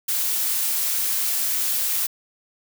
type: noise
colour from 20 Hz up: blue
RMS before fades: -23 dBFS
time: 0.08-2.07 s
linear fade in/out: 10 ms
effects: none